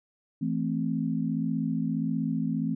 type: chord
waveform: sine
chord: A minor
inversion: second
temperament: equal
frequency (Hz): 164.81 / 220 / 261.6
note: E3 / A3 / C4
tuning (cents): 0 / 0 / 0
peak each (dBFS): -30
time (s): 0.41-2.75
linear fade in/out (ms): 10
effects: none